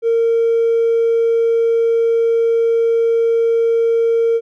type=tone with hard clipping; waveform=sine; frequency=460 Hz; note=A#4; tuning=23 cents flat; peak=-12 dBFS; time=0.02-4.41 s; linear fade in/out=50 ms; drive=1 dB; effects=none